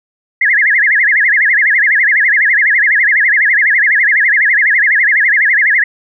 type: tone with vibrato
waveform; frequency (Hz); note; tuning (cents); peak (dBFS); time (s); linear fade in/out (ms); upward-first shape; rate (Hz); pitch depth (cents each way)
sine; 1876; A#6; +11; -7; 0.41-5.84; 5; sine; 12; 230
effects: none